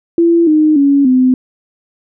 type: tone with pitch steps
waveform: sine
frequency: 337.6 / 307.8 / 280.6 / 255.9 Hz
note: E4 / D#4 / C#4 / C4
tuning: +41 / -19 / +21 / -38 cents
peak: -6 dBFS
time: 0.18-1.34 s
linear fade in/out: 2 ms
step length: 290 ms
effects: none